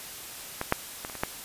clicks, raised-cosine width 0.5 ms, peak -14 / -6 / -19 / -25 / -23 / -10 dBFS, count 6, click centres 0.614 / 0.724 / 1.049 / 1.098 / 1.153 / 1.235 s, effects white hiss -41 dBFS RMS until 1.44 s + resampled to 32000 Hz

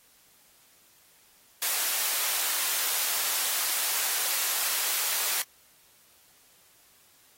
white high-pass noise, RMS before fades -28 dBFS, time 1.62-5.42 s, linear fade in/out 2 ms, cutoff 690 Hz, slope 12 dB/octave, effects white hiss -60 dBFS RMS until 7.37 s + AAC 48 kbps

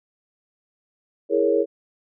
sine chord, A# half-diminished seventh, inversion second, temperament equal, 329.6 / 415.3 / 466.2 / 554.4 Hz, E4 / G#4 / A#4 / C#5, 0 / 0 / 0 / 0 cents, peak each -24 / -21 / -21 / -23 dBFS, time 1.29-1.66 s, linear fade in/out 50 ms, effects none

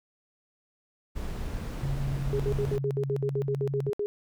brown noise, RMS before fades -33 dBFS, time 1.15-2.78 s, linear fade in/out 20 ms
sine tone with vibrato, 137.8 Hz, C#3, 10 cents flat, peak -29 dBFS, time 1.83-3.9 s, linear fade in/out 5 ms, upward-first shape triangle, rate 7 Hz, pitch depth 16 cents each way
sine tone bursts, 412.5 Hz, G#4, 12 cents flat, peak -26 dBFS, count 14, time 2.33-4.06 s, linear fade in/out 0 ms, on 66 ms, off 62 ms
effects none

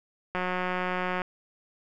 click train, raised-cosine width 0.5 ms, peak -15 dBFS, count 159, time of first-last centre 0.35-1.218 s, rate 182 Hz, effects none

